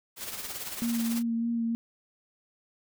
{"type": "noise with tremolo", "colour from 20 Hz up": "white", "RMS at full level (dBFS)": -35, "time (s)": [0.16, 1.23], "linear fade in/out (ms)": 50, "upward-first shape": "triangle", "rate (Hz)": 18, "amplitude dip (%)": 60}
{"type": "tone with vibrato", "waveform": "sine", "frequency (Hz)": 231.9, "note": "A#3", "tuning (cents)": -9, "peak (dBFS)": -26, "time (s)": [0.82, 1.75], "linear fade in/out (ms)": 0, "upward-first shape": "sine", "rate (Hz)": 3.3, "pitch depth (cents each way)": 19}
{"effects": []}